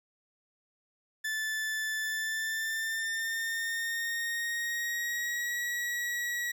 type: tone with pitch glide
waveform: 40% pulse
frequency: 1750 to 1919.4 Hz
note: A6 to B6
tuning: -10 to -50 cents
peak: -30 dBFS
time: 1.24-6.52 s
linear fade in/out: 10 ms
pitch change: +160 cents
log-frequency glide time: 2.02-5.59 s
effects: none